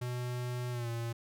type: tone with pitch glide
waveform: square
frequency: 123.47 to 116.54 Hz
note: B2 to A#2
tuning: 0 to 0 cents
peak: -35 dBFS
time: 0.01-1.13 s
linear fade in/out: 10 ms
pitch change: -100 cents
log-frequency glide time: 0.71-0.89 s
effects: none